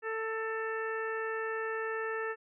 harmonic tone with a mistuned harmonic, 444.8 Hz, A4, 19 cents sharp, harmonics 1 / 2 / 3 / 4 / 5 / 6, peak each -35 / -44 / -40 / -38 / -52 / -49 dBFS, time 0.02-2.36 s, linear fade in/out 50 ms, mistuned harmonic 3, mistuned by -16 cents, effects none

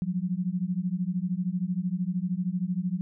sine beating tone pair, 174.61 / 187.61 Hz, F3 / F#3, 0 / +24 cents, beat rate 13 Hz, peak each -29 dBFS, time 0.02-3.01 s, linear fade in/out 0 ms, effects none

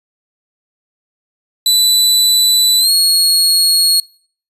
sawtooth tone with pitch glide, 3982 to 4317 Hz, B7 to C#8, +14 to -47 cents, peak -6 dBFS, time 1.66-4 s, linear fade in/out 2 ms, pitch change +139 cents, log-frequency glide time 2.79-2.91 s, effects noise-tail reverb RT60 0.5 s tail -25 dB re dry + resampled to 32000 Hz

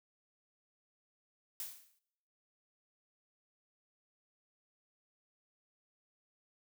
blue noise with exponential decay, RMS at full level -39 dBFS, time 1.6-1.99 s, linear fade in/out 1 ms, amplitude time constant 83 ms, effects noise-tail reverb RT60 0.9 s tail -25 dB re dry

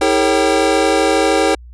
square tone cluster, 321.2 / 403.2 / 455.8 / 546 / 776 Hz, E4 / G4 / A#4 / C#5 / G5, -45 / +49 / -39 / -26 / -18 cents, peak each -19 dBFS, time 0.01-1.55 s, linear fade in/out 5 ms, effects added 60 Hz sine -34 dBFS peak until 1.73 s + resampled to 22050 Hz

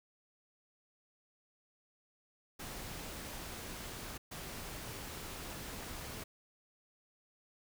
pink noise bursts at uneven times, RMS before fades -45 dBFS, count 2, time 2.59-4.18 / 4.31-6.24 s, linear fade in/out 10 ms, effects none

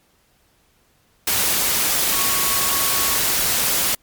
sine tone in noise, 1108.7 Hz, C#6, in tune, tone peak -28 dBFS, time 2.12-3.18 s, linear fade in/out 5 ms, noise white, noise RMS -19 dBFS, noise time 1.27-3.95 s, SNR -12 dB, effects pink hiss -60 dBFS RMS until 4.02 s + MP3 96 kbps

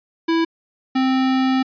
square tone pair in turn, 329.6 / 261.6 Hz, E4 / C4, 0 / 0 cents, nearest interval major third, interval 400 cents, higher first, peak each -16 dBFS, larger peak neither, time 0.28-0.45 / 0.95-1.63 s, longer second, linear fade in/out 10 ms, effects resampled to 11025 Hz

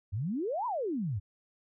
sine exponential two-way sweep, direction up then down, 88.8 to 1026 to 88.8 Hz, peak -30 dBFS, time 0.12-1.2 s, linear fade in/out 20 ms, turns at 0.66 s, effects none

